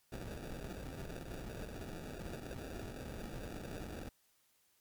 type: noise with sample-and-hold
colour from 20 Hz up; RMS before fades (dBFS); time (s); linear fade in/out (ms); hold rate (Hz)
pink; -45; 0.12-4.09; 2; 1050
effects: white hiss -73 dBFS RMS until 4.8 s + MP3 96 kbps